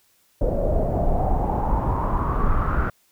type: noise with low-pass filter sweep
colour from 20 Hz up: brown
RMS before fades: -21 dBFS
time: 0.41-2.9 s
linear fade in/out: 5 ms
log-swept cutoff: 550 to 1400 Hz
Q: 6.3
effects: white hiss -62 dBFS RMS until 3.11 s